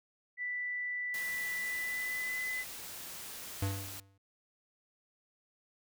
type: tone with pitch glide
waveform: sine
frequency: 1976 to 2013 Hz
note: B6 to B6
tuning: 0 to +33 cents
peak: -34 dBFS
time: 0.37-2.65 s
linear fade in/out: 50 ms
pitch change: +33 cents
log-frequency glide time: 1.49-2.4 s
type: noise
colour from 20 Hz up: white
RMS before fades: -45 dBFS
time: 1.14-4 s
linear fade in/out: 2 ms
type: tone with exponential decay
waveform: square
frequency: 98 Hz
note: G2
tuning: in tune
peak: -29 dBFS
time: 3.62-4.18 s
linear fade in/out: 5 ms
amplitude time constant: 120 ms
effects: none